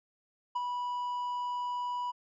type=tone with ADSR envelope; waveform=triangle; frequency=981 Hz; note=B5; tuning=12 cents flat; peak=-26 dBFS; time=0.55-2.12 s; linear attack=11 ms; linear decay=27 ms; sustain=-4 dB; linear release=20 ms; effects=resampled to 16000 Hz